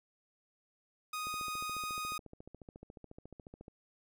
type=tone; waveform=sawtooth; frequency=1244.5 Hz; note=D#6; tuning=in tune; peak=-33 dBFS; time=1.13-2.18 s; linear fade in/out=5 ms
type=click train; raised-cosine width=2 ms; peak=-36 dBFS; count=35; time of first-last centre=1.27-3.681 s; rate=14.1 Hz
effects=none